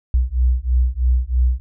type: beating tone pair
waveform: sine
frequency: 60.7 / 63.8 Hz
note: B1 / C2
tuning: -29 / -43 cents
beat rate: 3.1 Hz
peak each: -17 dBFS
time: 0.14-1.6 s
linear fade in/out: 0 ms
effects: none